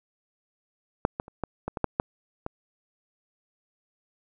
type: clicks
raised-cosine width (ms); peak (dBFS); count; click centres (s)
1; -6 / -15 / -30 / -14 / -16 / -17 / -8 / -8 / -17; 9; 1.051 / 1.199 / 1.281 / 1.437 / 1.68 / 1.772 / 1.843 / 1.999 / 2.464
effects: none